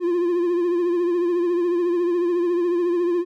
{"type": "tone with vibrato", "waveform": "triangle", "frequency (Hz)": 349, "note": "F4", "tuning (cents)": -1, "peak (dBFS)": -16, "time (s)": [0, 3.25], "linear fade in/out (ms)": 50, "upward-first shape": "triangle", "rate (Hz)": 14, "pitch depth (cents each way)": 60, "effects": []}